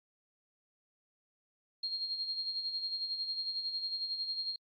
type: tone with tremolo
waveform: sine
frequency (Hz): 4233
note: C8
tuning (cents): +19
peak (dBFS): -32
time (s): 1.83-4.56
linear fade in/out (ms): 5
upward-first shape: sine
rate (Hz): 11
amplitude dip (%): 55
effects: AAC 64 kbps